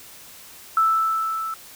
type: tone with level ramp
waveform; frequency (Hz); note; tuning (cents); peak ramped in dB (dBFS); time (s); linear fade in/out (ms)
sine; 1318.5; E6; 0; -14 to -26; 0.77-1.54; 2
effects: white hiss -44 dBFS RMS until 1.75 s